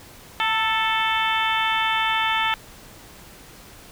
harmonic tone with a mistuned harmonic, 440 Hz, A4, in tune, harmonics 2 / 3 / 4 / 5 / 6 / 7 / 8, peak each -24 / -26 / -27 / -28 / -29 / -29 / -30 dBFS, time 0.4-2.54 s, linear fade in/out 0 ms, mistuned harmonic 2, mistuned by +27 cents, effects pink hiss -45 dBFS RMS until 3.91 s

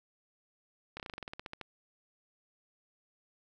slowing click train, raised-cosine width 0.3 ms, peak -25 dBFS, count 14, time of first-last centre 0.97-1.613 s, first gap 28 ms, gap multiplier 1.09, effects none

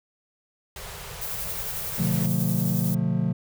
pink band-stop noise, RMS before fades -38 dBFS, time 0.76-2.26 s, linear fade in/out 2 ms, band 190 to 380 Hz, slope 96 dB/octave
violet noise with tremolo, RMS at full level -31 dBFS, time 1.21-2.95 s, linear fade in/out 10 ms, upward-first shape sine, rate 11 Hz, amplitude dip 30%
triangle chord, B half-diminished seventh, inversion none, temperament just, 123.47 / 148.16 / 177.8 / 222.2 Hz, B2 / D3 / F3 / A3, 0 / +16 / +31 / +17 cents, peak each -26 / -26 / -23 / -28 dBFS, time 1.98-3.33 s, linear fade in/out 10 ms
effects none

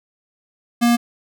square tone, 237.2 Hz, A#3, 30 cents sharp, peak -13 dBFS, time 0.81-0.97 s, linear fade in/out 20 ms, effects none

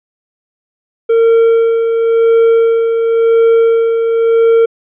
triangle tone with tremolo, 457.3 Hz, A#4, 33 cents flat, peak -3 dBFS, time 1.09-4.66 s, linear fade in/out 10 ms, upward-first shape sine, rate 0.94 Hz, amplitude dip 45%, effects resampled to 8000 Hz

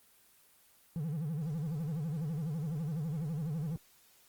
triangle tone with vibrato, 155.56 Hz, D#3, in tune, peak -31 dBFS, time 0.96-3.76 s, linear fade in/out 0 ms, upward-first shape sine, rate 12 Hz, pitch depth 170 cents each way, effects white hiss -64 dBFS RMS until 4.28 s + Opus 24 kbps

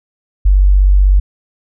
sine tone, 48 Hz, G1, 36 cents flat, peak -5 dBFS, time 0.45-1.2 s, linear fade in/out 10 ms, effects none

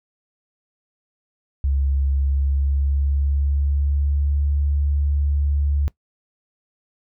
sine tone with pitch glide, 68.7 to 71.74 Hz, C#2 to D2, -15 to -40 cents, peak -17 dBFS, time 1.64-5.88 s, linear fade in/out 0 ms, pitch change +75 cents, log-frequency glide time 2.13-4.43 s, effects noise-tail reverb RT60 0.1 s tail -20 dB re dry

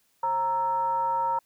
sine tone with frequency modulation, 930 Hz, A#5, 4 cents flat, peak -23 dBFS, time 0.23-1.39 s, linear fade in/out 5 ms, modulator 395 Hz, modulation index 0.47, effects white hiss -68 dBFS RMS until 1.45 s

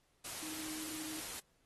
sine tone in noise, 313 Hz, D#4, 10 cents sharp, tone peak -46 dBFS, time 0.42-1.2 s, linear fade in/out 10 ms, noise white, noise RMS -44 dBFS, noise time 0.24-1.4 s, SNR -5 dB, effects pink hiss -75 dBFS RMS until 1.65 s + AAC 32 kbps

